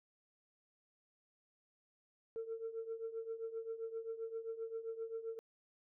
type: tone with tremolo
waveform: sine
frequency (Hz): 452.4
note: A4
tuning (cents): +48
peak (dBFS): -36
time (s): 2.36-5.39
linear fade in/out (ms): 0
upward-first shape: triangle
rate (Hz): 7.6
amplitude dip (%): 85
effects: tanh soft clip ceiling -35 dBFS